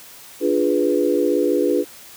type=chord; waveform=sine; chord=D diminished seventh; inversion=none; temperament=equal; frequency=293.7 / 349.2 / 415.3 / 493.9 Hz; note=D4 / F4 / Ab4 / Cb5; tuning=0 / 0 / 0 / 0 cents; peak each=-21 dBFS; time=0.4-1.85 s; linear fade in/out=50 ms; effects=white hiss -42 dBFS RMS until 2.16 s + high-pass 60 Hz 12 dB/octave